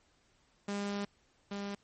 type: tone pair in turn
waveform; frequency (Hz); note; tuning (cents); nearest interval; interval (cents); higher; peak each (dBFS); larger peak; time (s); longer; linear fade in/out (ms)
sawtooth; 202.1 / 201; G#3 / G3; -47 / +44; unison; 9; first; -30 / -33; first; 0.68-1.05 / 1.51-1.75; first; 5
effects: pink hiss -70 dBFS RMS until 1.83 s + MP3 32 kbps